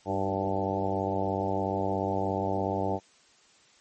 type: harmonic tone with a mistuned harmonic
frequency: 97 Hz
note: G2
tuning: 18 cents flat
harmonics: 1 / 2 / 3 / 4 / 5 / 6 / 7 / 8 / 9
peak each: -35 / -35 / -35 / -35 / -35 / -35 / -35 / -35 / -35 dBFS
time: 0.05-3 s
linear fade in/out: 50 ms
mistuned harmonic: 3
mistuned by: +36 cents
effects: white hiss -60 dBFS RMS until 3.8 s + MP3 32 kbps